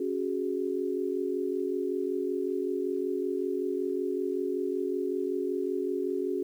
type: chord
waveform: sine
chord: C# suspended fourth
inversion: none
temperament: equal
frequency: 277.2 / 370 / 415.3 Hz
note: C#4 / F#4 / G#4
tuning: 0 / 0 / 0 cents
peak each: -34 / -30 / -33 dBFS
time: 0-6.43 s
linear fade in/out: 5 ms
effects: 10-bit